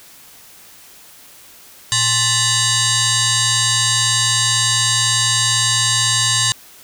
sine tone with frequency modulation, 1760 Hz, A6, in tune, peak -13 dBFS, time 1.92-6.52 s, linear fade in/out 0 ms, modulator 938 Hz, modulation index 7.2, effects white hiss -43 dBFS RMS until 6.83 s

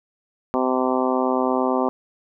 harmonic tone, 128.8 Hz, C3, 27 cents flat, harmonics 2 / 3 / 4 / 5 / 6 / 7 / 8 / 9, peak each -23 / -25 / -26 / -27 / -28 / -28 / -29 / -30 dBFS, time 0.54-1.89 s, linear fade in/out 0 ms, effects none

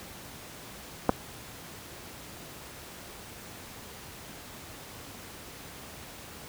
clicks, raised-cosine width 1 ms, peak -6 / -14 dBFS, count 2, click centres 1.093 / 1.097 s, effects pink hiss -45 dBFS RMS until 6.48 s + high-pass 60 Hz 12 dB/octave

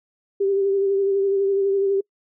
sine tone with vibrato, 393.6 Hz, G4, 7 cents sharp, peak -17 dBFS, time 0.4-2.01 s, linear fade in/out 10 ms, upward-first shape sine, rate 12 Hz, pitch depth 28 cents each way, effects noise-tail reverb RT60 0.1 s tail -26 dB re dry

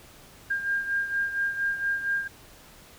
sine beating tone pair, 1605 / 1609.3 Hz, G6 / G6, +40 / +45 cents, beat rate 4.3 Hz, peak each -26 / -32 dBFS, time 0.5-2.28 s, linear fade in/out 10 ms, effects pink hiss -51 dBFS RMS until 2.98 s

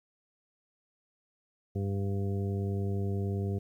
harmonic tone, 98.8 Hz, G2, 14 cents sharp, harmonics 1 / 2 / 3 / 4 / 5 / 7, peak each -30 / -36 / -45 / -38 / -46 / -49 dBFS, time 1.75-3.59 s, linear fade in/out 10 ms, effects 11-bit

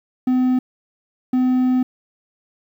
triangle tone pair in turn, 254.3 / 254.3 Hz, C4 / C4, -49 / -49 cents, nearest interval unison, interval 0 cents, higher neither, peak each -12 dBFS, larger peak neither, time 0.27-0.59 / 1.33-1.83 s, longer second, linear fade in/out 5 ms, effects 9-bit

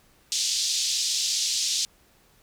white band-pass noise, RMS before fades -26 dBFS, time 0.32-1.85 s, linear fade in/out 0 ms, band 3600 to 6500 Hz, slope 24 dB/octave, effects pink hiss -60 dBFS RMS until 2.42 s

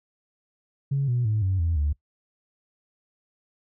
sine tone with pitch steps, 138.59 / 122.05 / 107.49 / 94.66 / 83.36 / 73.42 Hz, C#3 / B2 / A2 / F#2 / E2 / D2, 0 / -20 / -40 / +40 / +20 / 0 cents, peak -20 dBFS, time 0.91-1.93 s, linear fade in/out 10 ms, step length 170 ms, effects noise-tail reverb RT60 0.1 s tail -21 dB re dry + tanh soft clip ceiling -17 dBFS

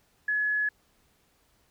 sine tone, 1698 Hz, G#6, 38 cents sharp, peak -24 dBFS, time 0.28-0.69 s, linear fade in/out 5 ms, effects pink hiss -67 dBFS RMS until 1.7 s

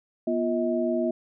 sine tone cluster, 242.2 / 348.6 / 638 Hz, B3 / F4 / D#5, -34 / -3 / +43 cents, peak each -27 dBFS, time 0.27-1.11 s, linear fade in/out 5 ms, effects none

